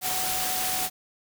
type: tone in noise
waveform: sine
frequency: 744 Hz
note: F#5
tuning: 9 cents sharp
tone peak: -33 dBFS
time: 0.01-0.9 s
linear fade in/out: 50 ms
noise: white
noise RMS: -28 dBFS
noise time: 0.01-0.9 s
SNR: -8 dB
effects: none